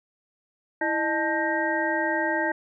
sine tone cluster, 328.4 / 612 / 879 / 1575 / 1876 Hz, E4 / D#5 / A5 / G6 / A#6, -6 / -29 / -2 / +8 / +11 cents, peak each -29 dBFS, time 0.81-2.52 s, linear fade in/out 5 ms, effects none

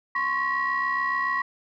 sine tone cluster, 1038 / 1105 / 1916 Hz, C6 / C#6 / A#6, -14 / -6 / +47 cents, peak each -29 / -26 / -25 dBFS, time 0.15-1.42 s, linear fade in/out 5 ms, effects tanh soft clip ceiling -17 dBFS

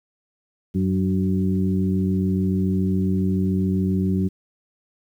harmonic tone with a mistuned harmonic, 93.9 Hz, F#2, 26 cents sharp, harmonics 1 / 2 / 3 / 4, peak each -24 / -20 / -28 / -30 dBFS, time 0.74-4.29 s, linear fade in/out 20 ms, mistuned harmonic 3, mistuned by +41 cents, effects 9-bit

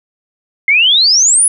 sine exponential sweep, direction up, 2093 to 10510 Hz, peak -6 dBFS, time 0.68-1.48 s, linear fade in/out 2 ms, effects none

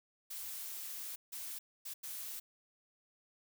blue noise bursts at uneven times, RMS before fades -44 dBFS, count 4, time 0.3-1.16 / 1.32-1.59 / 1.85-1.94 / 2.03-2.4 s, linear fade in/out 10 ms, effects none

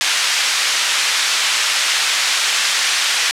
pink band-pass noise, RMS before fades -17 dBFS, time 0.01-3.31 s, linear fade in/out 0 ms, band 1900 to 7100 Hz, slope 12 dB/octave, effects low-pass 11000 Hz 12 dB/octave

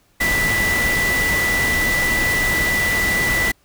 sine tone in noise, 1975.5 Hz, B6, in tune, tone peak -17 dBFS, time 0.2-3.52 s, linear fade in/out 10 ms, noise pink, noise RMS -23 dBFS, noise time 0.2-3.52 s, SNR +3 dB, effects pink hiss -59 dBFS RMS until 3.64 s

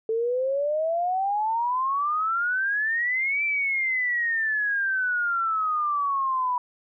sine exponential two-way sweep, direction up then down, 439.7 to 2349 to 978 Hz, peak -22 dBFS, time 0.09-6.58 s, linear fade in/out 2 ms, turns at 3.44 s, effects none

